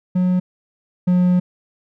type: tone pair in turn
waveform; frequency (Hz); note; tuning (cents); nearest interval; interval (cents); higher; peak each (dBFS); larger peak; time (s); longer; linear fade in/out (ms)
triangle; 181.9 / 179.91; F#3 / F#3; -29 / -48; unison; 19; first; -12 / -10; second; 0.15-0.4 / 1.07-1.4; second; 10
effects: none